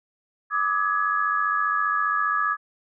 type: tone cluster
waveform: sine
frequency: 1174 / 1269 / 1676 Hz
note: D6 / D#6 / G#6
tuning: -1 / +34 / +15 cents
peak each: -25 / -25 / -25 dBFS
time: 0.5-2.57 s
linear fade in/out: 50 ms
effects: none